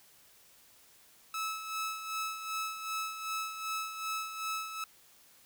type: tone with tremolo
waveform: sawtooth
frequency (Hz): 1301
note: E6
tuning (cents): -23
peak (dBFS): -29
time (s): 1.34-4.84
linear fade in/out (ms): 2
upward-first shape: sine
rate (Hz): 2.6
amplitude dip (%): 60
effects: white hiss -61 dBFS RMS until 5.45 s

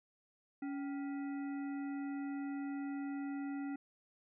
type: harmonic tone with a mistuned harmonic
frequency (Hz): 280.3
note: C#4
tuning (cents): +19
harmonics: 1 / 3 / 5 / 7 / 9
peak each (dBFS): -38 / -51 / -55 / -57 / -64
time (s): 0.62-3.76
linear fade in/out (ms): 5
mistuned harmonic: 3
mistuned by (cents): -140
effects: none

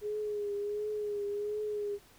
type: tone with vibrato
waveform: sine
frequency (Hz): 415.3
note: G#4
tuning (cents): 0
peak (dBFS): -32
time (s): 0.01-1.99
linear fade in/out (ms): 50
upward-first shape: triangle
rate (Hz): 1.4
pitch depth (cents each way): 45
effects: pink hiss -60 dBFS RMS until 2.18 s

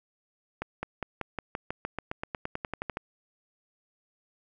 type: accelerating click train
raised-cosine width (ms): 0.5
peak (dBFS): -17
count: 19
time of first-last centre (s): 0.62-2.971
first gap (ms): 210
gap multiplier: 0.94
effects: none

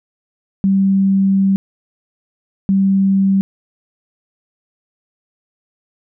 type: tone bursts at uneven times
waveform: sine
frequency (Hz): 194.2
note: G3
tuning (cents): -16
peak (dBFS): -10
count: 2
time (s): 0.64-1.56 / 2.69-3.41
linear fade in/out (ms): 0
effects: none

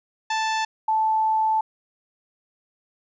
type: tone pair in turn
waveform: sawtooth / sine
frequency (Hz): 880 / 876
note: A5 / A5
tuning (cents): 0 / -8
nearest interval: unison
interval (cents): 8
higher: first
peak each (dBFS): -18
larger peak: neither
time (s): 0.3-0.65 / 0.88-1.61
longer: second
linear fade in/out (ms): 5
effects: resampled to 16000 Hz + 10-bit

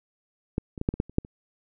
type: clicks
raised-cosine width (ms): 3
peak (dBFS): -12 / -24 / -15 / -9 / -19 / -11 / -30 / -8 / -29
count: 9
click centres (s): 0.581 / 0.778 / 0.814 / 0.889 / 0.94 / 1.001 / 1.096 / 1.184 / 1.249
effects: none

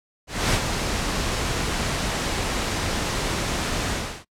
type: noise with ADSR envelope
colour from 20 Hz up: pink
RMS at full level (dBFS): -19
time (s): 0.27-4.25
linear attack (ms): 260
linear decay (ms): 68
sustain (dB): -6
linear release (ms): 330
effects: noise-tail reverb RT60 0.1 s tail -23 dB re dry + low-pass 8000 Hz 12 dB/octave

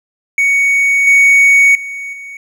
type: tone with level steps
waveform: triangle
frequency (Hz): 2233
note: C#7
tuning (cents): +12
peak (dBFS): -7 / -3 / -20 / -25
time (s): 0.38-2.37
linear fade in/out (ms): 2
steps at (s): 1.07 / 1.75 / 2.13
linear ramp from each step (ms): 2
effects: none

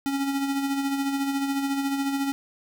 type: tone with tremolo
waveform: square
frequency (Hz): 276.1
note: C#4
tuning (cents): -7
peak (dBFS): -23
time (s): 0.06-2.32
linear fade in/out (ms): 0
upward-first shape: sine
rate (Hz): 14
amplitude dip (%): 45
effects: 9-bit

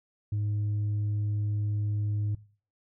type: tone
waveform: sine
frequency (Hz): 104.3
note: G#2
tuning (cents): +8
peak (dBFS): -24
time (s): 0.32-2.35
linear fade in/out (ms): 5
effects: noise-tail reverb RT60 0.4 s tail -20 dB re dry + tanh soft clip ceiling -25 dBFS

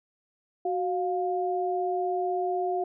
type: tone pair together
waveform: sine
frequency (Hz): 370 / 706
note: F#4 / F5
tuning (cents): 0 / +19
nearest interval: major seventh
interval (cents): 1119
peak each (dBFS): -28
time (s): 0.65-2.84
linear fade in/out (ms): 5
effects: none

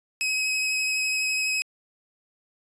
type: tone with vibrato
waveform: sawtooth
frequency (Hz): 2546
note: D#7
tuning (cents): +39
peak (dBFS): -20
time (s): 0.21-1.62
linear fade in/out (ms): 0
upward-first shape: sine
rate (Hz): 12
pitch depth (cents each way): 11
effects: resampled to 22050 Hz

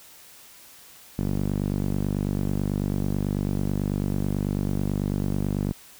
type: tone with band-pass filter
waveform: sawtooth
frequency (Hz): 49.12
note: G1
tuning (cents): +4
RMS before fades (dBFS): -26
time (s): 1.18-5.73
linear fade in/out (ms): 10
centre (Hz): 200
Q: 1.3
effects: white hiss -49 dBFS RMS until 5.99 s

